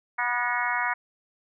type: harmonic tone with a mistuned harmonic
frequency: 243.6 Hz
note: B3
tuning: 24 cents flat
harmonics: 3 / 4 / 5 / 6 / 7 / 8 / 9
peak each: -34 / -29 / -33 / -31 / -34 / -31 / -32 dBFS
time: 0.18-0.94 s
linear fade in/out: 10 ms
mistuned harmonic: 8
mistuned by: -45 cents
effects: none